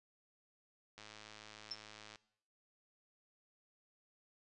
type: click train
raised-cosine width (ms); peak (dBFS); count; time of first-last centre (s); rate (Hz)
0.2; -35; 127; 0.98-2.158; 107
type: tone with exponential decay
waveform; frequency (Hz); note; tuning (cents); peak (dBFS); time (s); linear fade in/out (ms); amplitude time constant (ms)
sine; 5340; E8; +22; -36; 1.71-1.79; 5; 17
effects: noise-tail reverb RT60 0.7 s tail -20 dB re dry + resampled to 24000 Hz